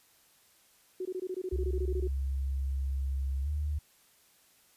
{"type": "tone bursts", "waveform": "sine", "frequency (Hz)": 370, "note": "F#4", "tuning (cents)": 0, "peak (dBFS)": -32, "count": 15, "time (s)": [1, 2.075], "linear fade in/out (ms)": 5, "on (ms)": 53, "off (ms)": 20}
{"type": "tone with pitch glide", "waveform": "sine", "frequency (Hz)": [67.6, 74.15], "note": ["C#2", "D2"], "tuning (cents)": [-43, 17], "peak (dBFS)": -29, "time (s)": [1.52, 3.79], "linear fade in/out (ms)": 10, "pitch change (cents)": 160, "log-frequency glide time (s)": [3.43, 3.48]}
{"effects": ["white hiss -64 dBFS RMS until 4.76 s", "resampled to 32000 Hz"]}